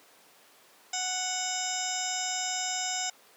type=harmonic tone with a mistuned harmonic; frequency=740 Hz; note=F#5; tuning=in tune; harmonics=1 / 2 / 3 / 4 / 5 / 7 / 8 / 9 / 10; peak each=-36 / -41 / -40 / -40 / -41 / -37 / -40 / -42 / -34 dBFS; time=0.93-3.1 s; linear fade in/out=5 ms; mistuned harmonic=10; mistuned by=-17 cents; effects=pink hiss -57 dBFS RMS until 3.36 s + high-pass 400 Hz 12 dB/octave